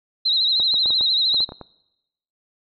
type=tone with vibrato; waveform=sine; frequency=3951 Hz; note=B7; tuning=in tune; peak=-16 dBFS; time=0.25-1.45 s; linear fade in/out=10 ms; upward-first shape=sine; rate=13 Hz; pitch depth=87 cents each way
type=clicks; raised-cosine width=1 ms; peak=-21 dBFS; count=10; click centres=0.6 / 0.742 / 0.859 / 0.905 / 1.01 / 1.344 / 1.405 / 1.491 / 1.521 / 1.613 s
effects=noise-tail reverb RT60 0.9 s tail -23 dB re dry